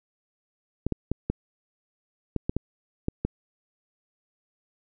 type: clicks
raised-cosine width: 3 ms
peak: -12 dBFS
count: 9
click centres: 0.866 / 0.923 / 1.116 / 1.3 / 2.363 / 2.495 / 2.566 / 3.084 / 3.25 s
effects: none